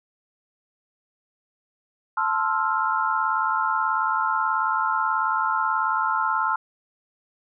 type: chord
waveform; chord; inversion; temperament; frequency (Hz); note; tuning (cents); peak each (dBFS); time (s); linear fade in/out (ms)
sine; F major seventh; first; equal; 880 / 1046.5 / 1318.5 / 1396.9; A5 / C6 / E6 / F6; 0 / 0 / 0 / 0; -26; 2.17-6.56; 5
effects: none